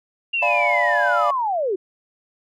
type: linear sweep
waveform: sine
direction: down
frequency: 2809 to 349.2 Hz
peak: -19 dBFS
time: 0.33-1.76 s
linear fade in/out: 10 ms
type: chord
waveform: triangle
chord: D diminished seventh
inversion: none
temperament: equal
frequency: 587.3 / 698.5 / 830.6 / 987.8 Hz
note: D5 / F5 / Ab5 / Cb6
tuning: 0 / 0 / 0 / 0 cents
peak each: -21 / -20 / -26 / -22 dBFS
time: 0.42-1.31 s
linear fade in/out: 5 ms
effects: none